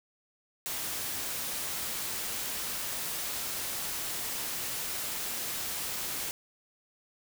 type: noise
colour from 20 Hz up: white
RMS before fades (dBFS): -35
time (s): 0.66-6.31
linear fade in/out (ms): 0
effects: none